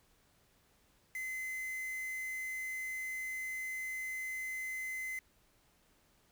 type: tone with quantisation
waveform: triangle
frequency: 2050 Hz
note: C7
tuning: 36 cents flat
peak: -36 dBFS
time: 1.15-5.19 s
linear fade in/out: 2 ms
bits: 8
effects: pink hiss -70 dBFS RMS until 6.31 s